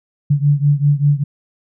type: beating tone pair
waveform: sine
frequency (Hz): 142.7 / 147.8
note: D3 / D3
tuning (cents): -49 / +11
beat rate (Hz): 5.1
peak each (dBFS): -13 / -15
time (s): 0.3-1.24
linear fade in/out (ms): 10
effects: none